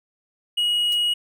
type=tone; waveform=triangle; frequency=2899 Hz; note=F#7; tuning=36 cents flat; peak=-17 dBFS; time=0.57-1.14 s; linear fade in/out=10 ms
type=noise with exponential decay; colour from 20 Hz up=blue; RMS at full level=-32 dBFS; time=0.92-1.01 s; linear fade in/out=2 ms; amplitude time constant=18 ms
effects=none